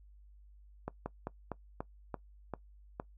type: slowing click train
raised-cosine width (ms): 1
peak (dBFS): -23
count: 8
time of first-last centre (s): 0.88-2.999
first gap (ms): 180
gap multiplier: 1.17
effects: noise-tail reverb RT60 0.1 s tail -20 dB re dry + added 50 Hz sine -55 dBFS peak until 3.17 s